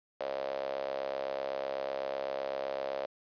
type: tone with high-pass filter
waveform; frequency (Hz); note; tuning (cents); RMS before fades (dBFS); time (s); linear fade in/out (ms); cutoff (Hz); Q
sawtooth; 67.9; C#2; -35; -36; 0.2-3.06; 5; 570; 7.7
effects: resampled to 11025 Hz + 10-bit